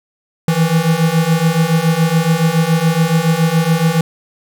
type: beating tone pair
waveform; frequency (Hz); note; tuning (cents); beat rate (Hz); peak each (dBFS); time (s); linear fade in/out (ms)
square; 159.2 / 166.3; D#3 / E3; +40 / +16; 7.1; -16 / -14; 0.48-4.01; 2
effects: none